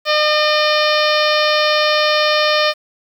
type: harmonic tone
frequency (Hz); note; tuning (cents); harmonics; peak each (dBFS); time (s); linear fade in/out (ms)
606; D#5; -46; 1 / 2 / 3 / 4 / 5 / 6 / 7 / 8 / 9; -16 / -19 / -21 / -22 / -23 / -24 / -24 / -25 / -26; 0.05-2.74; 50
effects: 7-bit

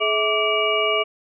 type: tone cluster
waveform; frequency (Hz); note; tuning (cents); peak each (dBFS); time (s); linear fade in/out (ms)
sine; 425 / 649 / 1166 / 2305 / 2870; G#4 / E5 / D6 / D7 / F7; +40 / -27 / -13 / -33 / +47; -24; 0-1.04; 20
effects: none

